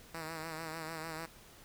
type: tone with vibrato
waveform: 5% pulse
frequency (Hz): 160.8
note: E3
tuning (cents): -43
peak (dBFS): -29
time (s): 0.14-1.26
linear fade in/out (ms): 5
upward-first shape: sine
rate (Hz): 6.7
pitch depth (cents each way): 50
effects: pink hiss -57 dBFS RMS until 1.64 s